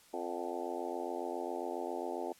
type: harmonic tone with a mistuned harmonic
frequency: 87.31 Hz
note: F2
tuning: in tune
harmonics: 3 / 4 / 5 / 6 / 7 / 8 / 9 / 10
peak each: -46 / -41 / -43 / -46 / -44 / -45 / -45 / -46 dBFS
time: 0.13-2.33 s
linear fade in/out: 10 ms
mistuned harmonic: 8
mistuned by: +48 cents
effects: white hiss -62 dBFS RMS until 2.39 s + low-pass 12000 Hz 12 dB/octave